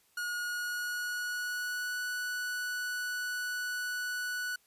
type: tone with pitch glide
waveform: 45% pulse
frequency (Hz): 1443 to 1478.4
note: F#6 to F#6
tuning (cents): -44 to -2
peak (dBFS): -33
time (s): 0.17-4.56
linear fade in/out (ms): 5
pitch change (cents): +42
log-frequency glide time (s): 0.37-2
effects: white hiss -68 dBFS RMS until 4.66 s + resampled to 32000 Hz